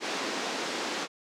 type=band-pass noise; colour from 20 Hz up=pink; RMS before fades=-33 dBFS; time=0-1.08 s; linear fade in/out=50 ms; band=250 to 6500 Hz; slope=24 dB/octave; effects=none